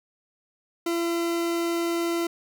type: tone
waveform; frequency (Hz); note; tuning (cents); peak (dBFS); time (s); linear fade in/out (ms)
40% pulse; 338.9; E4; +48; -23; 0.86-2.27; 5
effects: none